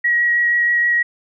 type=tone with vibrato; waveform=sine; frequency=1907 Hz; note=A#6; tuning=39 cents sharp; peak=-13 dBFS; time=0.04-1.03 s; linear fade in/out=10 ms; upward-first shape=triangle; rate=6.3 Hz; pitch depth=12 cents each way; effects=none